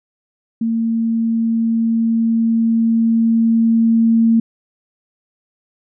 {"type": "tone with level ramp", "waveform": "sine", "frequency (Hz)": 227.6, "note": "A#3", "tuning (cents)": -41, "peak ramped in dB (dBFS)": [-15, -9], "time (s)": [0.61, 4.4], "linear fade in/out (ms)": 5, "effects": []}